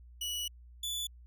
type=tone pair in turn; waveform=sawtooth; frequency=2938 / 3467 Hz; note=F#7 / A7; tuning=-13 / -26 cents; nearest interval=minor third; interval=287 cents; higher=second; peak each=-31 / -31 dBFS; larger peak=neither; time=0.21-0.48 / 0.83-1.07 s; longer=first; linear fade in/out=5 ms; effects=added 60 Hz sine -51 dBFS peak until 1.26 s